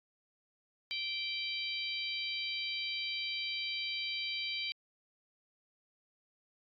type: harmonic tone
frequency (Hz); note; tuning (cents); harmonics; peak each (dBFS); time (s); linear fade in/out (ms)
780; G5; -9; 3 / 4 / 5 / 6; -39 / -40 / -41 / -42; 0.91-4.72; 0
effects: AAC 48 kbps